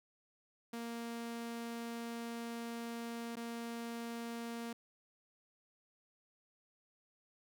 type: tone with dropouts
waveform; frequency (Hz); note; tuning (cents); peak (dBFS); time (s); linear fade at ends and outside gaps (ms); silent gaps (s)
sawtooth; 233.1; A#3; 0; -37; 0.73-4.73; 5; 3.357-3.367
effects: none